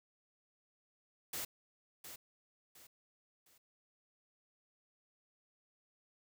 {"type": "noise with echo", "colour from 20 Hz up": "white", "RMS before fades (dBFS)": -41, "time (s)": [1.33, 1.45], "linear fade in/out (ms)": 5, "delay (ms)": 710, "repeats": 3, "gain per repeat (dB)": -9, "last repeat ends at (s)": 3.58, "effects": []}